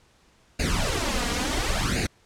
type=noise with flanger; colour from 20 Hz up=pink; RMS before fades=-25 dBFS; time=0.59-2.07 s; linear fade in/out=10 ms; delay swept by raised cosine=0.44 to 4.24 ms; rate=0.71 Hz; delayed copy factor=+0.8; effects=pink hiss -60 dBFS RMS until 2.25 s + low-pass 8000 Hz 12 dB/octave